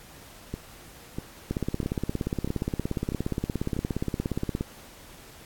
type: two click trains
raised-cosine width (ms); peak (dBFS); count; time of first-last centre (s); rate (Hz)
3; -14 / -18; 54 / 6; 1.51-4.609 / 0.54-3.766; 17.1 / 1.55
effects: pink hiss -49 dBFS RMS until 5.45 s + AAC 64 kbps